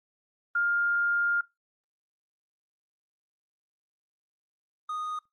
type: tone pair in turn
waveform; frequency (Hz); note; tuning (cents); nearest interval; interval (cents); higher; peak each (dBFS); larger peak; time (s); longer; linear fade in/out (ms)
sine / triangle; 1406 / 1238.2; F6 / D#6; +11 / -9; major second; 220; first; -23 / -29; first; 0.55-1.41 / 4.89-5.19; first; 5
effects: noise-tail reverb RT60 0.2 s tail -21 dB re dry + Opus 32 kbps